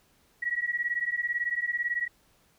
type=beating tone pair; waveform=sine; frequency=1911 / 1929 Hz; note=A#6 / B6; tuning=+43 / -41 cents; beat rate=18 Hz; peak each=-30 dBFS; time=0.42-2.08 s; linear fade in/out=10 ms; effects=pink hiss -65 dBFS RMS until 2.58 s